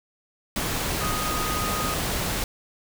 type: tone in noise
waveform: sine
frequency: 1244.5 Hz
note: D#6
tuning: in tune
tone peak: -29 dBFS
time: 1.01-1.94 s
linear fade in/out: 2 ms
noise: pink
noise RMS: -27 dBFS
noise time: 0.56-2.44 s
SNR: -5 dB
effects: none